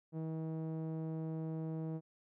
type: tone with low-pass filter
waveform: sawtooth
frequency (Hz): 160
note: D#3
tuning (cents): +49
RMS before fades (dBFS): -40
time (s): 0.12-2.01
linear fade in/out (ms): 50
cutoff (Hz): 520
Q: 0.89
effects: none